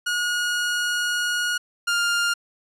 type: tone pair in turn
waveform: sawtooth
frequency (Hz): 1444 / 1405.3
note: F#6 / F6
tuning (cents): -43 / +10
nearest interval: unison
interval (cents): 47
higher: first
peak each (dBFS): -18 / -16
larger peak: second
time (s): 0.06-1.58 / 1.87-2.34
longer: first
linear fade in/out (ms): 10
effects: low-pass 10000 Hz 12 dB/octave